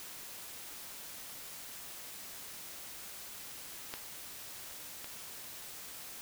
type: clicks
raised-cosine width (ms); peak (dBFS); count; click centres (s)
0.2; -21 / -27; 2; 3.939 / 5.044
effects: white hiss -47 dBFS RMS until 6.21 s